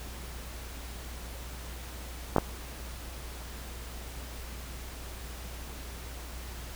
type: clicks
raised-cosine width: 1 ms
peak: -8 dBFS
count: 2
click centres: 2.363 / 2.383 s
effects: added 60 Hz sine -41 dBFS peak until 6.75 s + pink hiss -45 dBFS RMS until 6.75 s